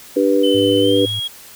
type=chord; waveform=sine; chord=G major; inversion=second; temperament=just; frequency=294 / 392 / 490 Hz; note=D4 / G4 / B4; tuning=+2 / 0 / -14 cents; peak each=-16 / -18 / -15 dBFS; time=0.16-1.06 s; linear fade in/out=10 ms
type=tone with pitch glide; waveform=triangle; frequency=3042 to 3298 Hz; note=F#7 to G#7; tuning=+47 to -13 cents; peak=-19 dBFS; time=0.43-1.28 s; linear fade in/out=10 ms; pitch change=+140 cents; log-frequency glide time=0.8-1.03 s
type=tone; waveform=sine; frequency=105.7 Hz; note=G#2; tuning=31 cents sharp; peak=-25 dBFS; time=0.54-1.2 s; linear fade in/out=10 ms
effects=white hiss -40 dBFS RMS until 1.55 s